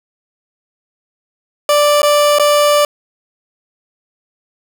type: tone with dropouts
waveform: 30% pulse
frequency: 587.3 Hz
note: D5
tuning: in tune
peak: -6 dBFS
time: 1.69-2.85 s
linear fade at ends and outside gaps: 2 ms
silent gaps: 2.019-2.03 / 2.386-2.396 s
effects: none